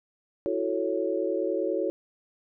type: chord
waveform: sine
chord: F# minor seventh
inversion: third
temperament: equal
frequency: 329.6 / 370 / 440 / 554.4 Hz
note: E4 / F#4 / A4 / C#5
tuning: 0 / 0 / 0 / 0 cents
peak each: -31 / -30 / -31 / -30 dBFS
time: 0.46-1.9 s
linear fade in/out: 0 ms
effects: none